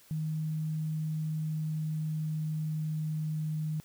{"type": "tone with pitch glide", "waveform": "sine", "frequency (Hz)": [156.2, 155.03], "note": ["D#3", "D#3"], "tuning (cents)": [7, -6], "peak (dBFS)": -30, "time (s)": [0.11, 3.8], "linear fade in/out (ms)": 0, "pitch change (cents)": -13, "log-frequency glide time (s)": [0.69, 3.46], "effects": ["white hiss -59 dBFS RMS until 3.84 s"]}